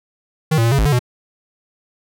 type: tone with pitch steps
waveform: square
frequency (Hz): 157.3 / 114.6 / 116.1 / 138.4 / 53.7 / 146.4 / 123.3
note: D#3 / A#2 / A#2 / C#3 / A1 / D3 / B2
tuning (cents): +19 / -29 / -7 / -2 / -41 / -5 / -2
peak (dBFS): -13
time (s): 0.51-0.993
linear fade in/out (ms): 10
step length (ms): 69
effects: none